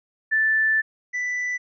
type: tone pair in turn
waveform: sine / triangle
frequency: 1760 / 1981.8 Hz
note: A6 / B6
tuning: 0 / +5 cents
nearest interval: major second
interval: 205 cents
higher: second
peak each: -17 / -22 dBFS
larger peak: first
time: 0.31-0.82 / 1.13-1.58 s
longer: first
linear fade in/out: 20 ms
effects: resampled to 16000 Hz